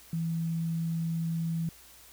sine tone, 164.81 Hz, E3, in tune, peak -28 dBFS, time 0.13-1.69 s, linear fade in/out 2 ms, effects added 60 Hz sine -63 dBFS peak until 2.12 s + white hiss -54 dBFS RMS until 2.12 s

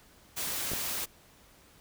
white noise, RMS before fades -34 dBFS, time 0.36-1.06 s, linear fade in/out 20 ms
clicks, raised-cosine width 2 ms, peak -23 dBFS, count 2, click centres 0.717 / 0.735 s
effects pink hiss -59 dBFS RMS until 1.8 s

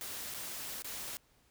white noise with dropouts, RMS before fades -42 dBFS, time 0.01-1.17 s, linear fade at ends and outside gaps 0 ms, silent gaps 0.34-0.345 / 0.822-0.845 s, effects pink hiss -69 dBFS RMS until 1.5 s

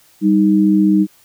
sine tone pair together, 196 / 311.1 Hz, G3 / D#4, 0 / 0 cents, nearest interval minor sixth, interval 800 cents, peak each -12 dBFS, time 0.21-1.07 s, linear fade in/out 50 ms, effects white hiss -51 dBFS RMS until 1.24 s

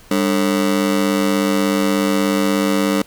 30% pulse ring-modulated tone, 246.9 Hz, B3, in tune, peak -9 dBFS, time 0.11-3.02 s, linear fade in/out 2 ms, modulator 48.3 Hz, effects pink hiss -46 dBFS RMS until 3.06 s

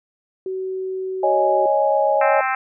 sine tone, 376.9 Hz, F#4, 32 cents sharp, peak -23 dBFS, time 0.46-1.66 s, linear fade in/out 2 ms
sine chord, C# suspended second, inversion none, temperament equal, 554.4 / 622.3 / 830.6 Hz, C#5 / D#5 / G#5, 0 / 0 / 0 cents, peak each -19 dBFS, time 1.23-2.41 s, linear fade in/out 5 ms
harmonic tone, 262 Hz, C4, 2 cents sharp, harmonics 3 / 4 / 5 / 6 / 7 / 8 / 9 / 10, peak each -23 / -28 / -24 / -27 / -29 / -31 / -32 / -36 dBFS, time 2.21-2.55 s, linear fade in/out 2 ms
effects none

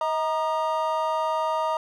triangle tone cluster, 634 / 940 / 1222 Hz, D#5 / A#5 / D#6, +32 / +14 / -32 cents, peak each -25 / -24 / -28 dBFS, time 0.01-1.77 s, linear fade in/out 2 ms, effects none

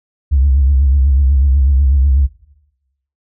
sine tone with vibrato, 68.3 Hz, C#2, 25 cents flat, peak -7 dBFS, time 0.31-2.27 s, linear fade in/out 20 ms, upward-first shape triangle, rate 8.1 Hz, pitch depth 130 cents each way, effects noise-tail reverb RT60 0.9 s tail -18 dB re dry + tanh soft clip ceiling -4 dBFS

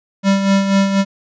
square tone with tremolo, 196 Hz, G3, in tune, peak -10 dBFS, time 0.23-1.05 s, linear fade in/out 50 ms, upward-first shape sine, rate 4.1 Hz, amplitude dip 55%, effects resampled to 16000 Hz

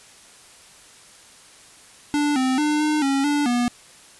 square tone with pitch steps, 293.3 / 259.3 / 299.8 / 303.6 / 273.9 / 291.4 / 242.4 Hz, D4 / C4 / D4 / D#4 / C#4 / D4 / B3, -2 / -15 / +36 / -42 / -21 / -13 / -32 cents, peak -19 dBFS, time 2.14-3.68 s, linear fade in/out 0 ms, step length 220 ms, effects white hiss -48 dBFS RMS until 4.19 s + resampled to 24000 Hz

